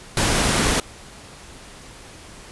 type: noise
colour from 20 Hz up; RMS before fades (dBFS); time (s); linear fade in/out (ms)
pink; -19; 0.17-0.8; 2
effects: pink hiss -42 dBFS RMS until 2.51 s + resampled to 24000 Hz